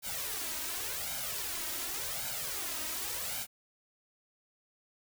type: noise with flanger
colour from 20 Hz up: white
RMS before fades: -37 dBFS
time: 0.02-3.47 s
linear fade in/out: 50 ms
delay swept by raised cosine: 1.3 to 3.2 ms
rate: 0.89 Hz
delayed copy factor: +0.75
effects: none